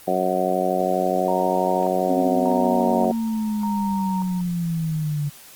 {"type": "harmonic tone", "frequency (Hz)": 92.4, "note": "F#2", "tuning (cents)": -2, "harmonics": [2, 3, 4, 5, 6, 7, 8], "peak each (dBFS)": [-28, -30, -26, -30, -25, -25, -24], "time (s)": [0.07, 3.12], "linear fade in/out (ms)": 10}
{"type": "tone with tremolo", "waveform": "sine", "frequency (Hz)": 927, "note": "A#5", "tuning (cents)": -10, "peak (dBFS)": -26, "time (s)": [1.28, 4.41], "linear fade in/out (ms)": 2, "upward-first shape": "square", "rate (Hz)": 0.85, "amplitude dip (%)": 75}
{"type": "clicks", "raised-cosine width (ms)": 0.3, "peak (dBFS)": -28, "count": 2, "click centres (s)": [1.828, 2.516]}
{"type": "linear sweep", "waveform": "sine", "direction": "down", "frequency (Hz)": [269.1, 143.5], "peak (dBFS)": -21, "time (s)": [2.09, 5.3], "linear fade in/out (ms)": 20}
{"effects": ["white hiss -45 dBFS RMS until 5.55 s", "Opus 32 kbps"]}